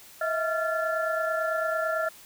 sine tone cluster, 639 / 668 / 1376 / 1735 Hz, D#5 / E5 / F6 / A6, +46 / +23 / -26 / -25 cents, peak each -28 / -35 / -29 / -34 dBFS, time 0.21-2.09 s, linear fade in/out 5 ms, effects white hiss -50 dBFS RMS until 2.25 s

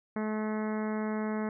harmonic tone, 215.3 Hz, A3, 37 cents flat, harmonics 1 / 2 / 3 / 4 / 5 / 6 / 7 / 8 / 9 / 10, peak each -31 / -37 / -41 / -43 / -45 / -47 / -48 / -49 / -50 / -51 dBFS, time 0.16-1.49 s, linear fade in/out 2 ms, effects none

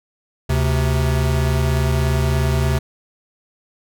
square tone pair together, 73.8 / 130.81 Hz, D2 / C3, +9 / 0 cents, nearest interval minor seventh, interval 991 cents, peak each -19 dBFS, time 0.49-2.79 s, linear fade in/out 10 ms, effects none

